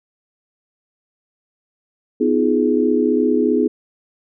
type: chord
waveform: sine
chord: F half-diminished seventh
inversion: second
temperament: just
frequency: 251.4 / 314.3 / 349.2 / 419.1 Hz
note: Cb4 / Eb4 / F4 / Ab4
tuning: +31 / +18 / 0 / +16 cents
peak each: -18 / -19 / -22 / -18 dBFS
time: 2.2-3.68 s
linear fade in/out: 10 ms
effects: none